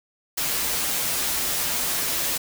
white noise with comb filter, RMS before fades -25 dBFS, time 0.37-2.38 s, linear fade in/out 10 ms, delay 9.6 ms, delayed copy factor -0.6, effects none

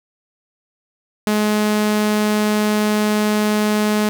sawtooth tone, 211.4 Hz, G#3, 31 cents sharp, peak -11 dBFS, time 1.27-4.09 s, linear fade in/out 0 ms, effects none

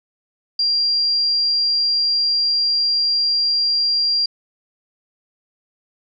sine tone, 4763 Hz, D8, 24 cents sharp, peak -15 dBFS, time 0.59-4.26 s, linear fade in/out 5 ms, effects none

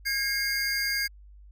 square tone cluster, 1631 / 2139 / 4759 Hz, G#6 / C7 / D8, -32 / +38 / +22 cents, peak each -31 dBFS, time 0.05-1.08 s, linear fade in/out 20 ms, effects added 50 Hz sine -47 dBFS peak until 1.51 s

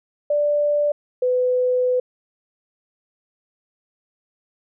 sine tone pair in turn, 587.3 / 501.6 Hz, D5 / B4, 0 / +27 cents, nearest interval minor third, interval 273 cents, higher first, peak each -16 dBFS, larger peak neither, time 0.3-0.92 / 1.22-2 s, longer second, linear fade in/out 5 ms, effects none

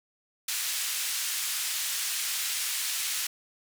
white band-pass noise, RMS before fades -31 dBFS, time 0.48-3.27 s, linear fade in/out 5 ms, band 1800 to 11000 Hz, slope 12 dB/octave, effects none

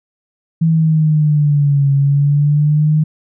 sine exponential two-way sweep, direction down then up, 164.2 to 138.59 to 155.1 Hz, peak -9 dBFS, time 0.61-3.04 s, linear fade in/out 10 ms, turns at 1.92 s, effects none

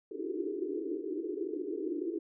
pink band-pass noise, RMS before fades -36 dBFS, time 0.11-2.19 s, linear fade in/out 10 ms, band 300 to 430 Hz, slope 96 dB/octave, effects none

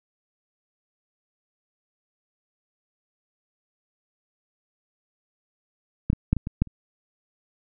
clicks, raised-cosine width 5 ms, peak -7 / -13 / -6 / -14 / -17 / -7 / -30 dBFS, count 7, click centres 6.101 / 6.131 / 6.33 / 6.367 / 6.471 / 6.62 / 6.673 s, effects none

